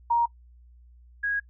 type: tone pair in turn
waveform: sine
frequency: 940 / 1650.4 Hz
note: A#5 / G#6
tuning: +14 / -11 cents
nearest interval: minor seventh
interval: 975 cents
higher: second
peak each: -19 / -24 dBFS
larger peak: first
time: 0.1-0.26 / 1.23-1.4 s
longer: second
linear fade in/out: 10 ms
effects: noise-tail reverb RT60 0.1 s tail -22 dB re dry + added 60 Hz sine -50 dBFS peak until 1.49 s